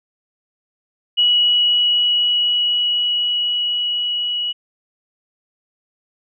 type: tone with level ramp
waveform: sine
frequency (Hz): 2924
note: F#7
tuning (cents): -21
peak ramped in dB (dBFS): -11 to -19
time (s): 1.17-4.53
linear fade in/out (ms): 20
effects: none